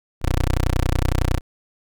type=tone; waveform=15% pulse; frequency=30.87 Hz; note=B0; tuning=in tune; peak=-11 dBFS; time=0.21-1.41 s; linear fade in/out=50 ms; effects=none